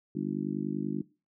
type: harmonic tone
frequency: 50.2 Hz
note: G1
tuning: 42 cents sharp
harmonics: 3 / 4 / 5 / 6 / 7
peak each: -38 / -35 / -37 / -35 / -39 dBFS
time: 0.15-1.02 s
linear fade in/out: 5 ms
effects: noise-tail reverb RT60 0.3 s tail -19 dB re dry